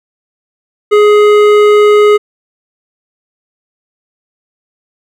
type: tone with hard clipping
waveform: sine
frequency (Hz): 418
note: G#4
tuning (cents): +11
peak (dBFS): -5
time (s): 0.91-2.18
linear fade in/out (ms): 20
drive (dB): 12
effects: none